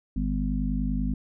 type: harmonic tone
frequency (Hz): 50.2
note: G1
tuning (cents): +42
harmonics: 1 / 3 / 4 / 5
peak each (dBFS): -27 / -33 / -31 / -30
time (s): 0.16-1.14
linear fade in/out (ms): 5
effects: none